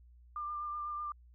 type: tone with vibrato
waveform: sine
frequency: 1194 Hz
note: D6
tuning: 28 cents sharp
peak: -36 dBFS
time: 0.36-1.12 s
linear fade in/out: 2 ms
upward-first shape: triangle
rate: 8 Hz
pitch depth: 23 cents each way
effects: added 60 Hz sine -56 dBFS peak until 1.34 s